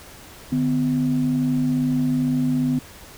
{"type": "tone pair together", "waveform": "sine", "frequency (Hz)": [150, 252.3], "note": ["D3", "B3"], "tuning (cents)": [37, 37], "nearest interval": "major sixth", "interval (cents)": 900, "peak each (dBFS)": [-23, -18], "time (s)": [0.52, 2.79], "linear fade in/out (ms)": 5, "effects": ["tanh soft clip ceiling -12 dBFS", "pink hiss -43 dBFS RMS until 3.17 s"]}